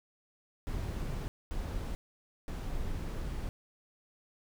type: noise bursts at uneven times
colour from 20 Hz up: brown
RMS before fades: -36 dBFS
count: 3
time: 0.67-1.28 / 1.51-1.95 / 2.48-3.49 s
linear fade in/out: 0 ms
effects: none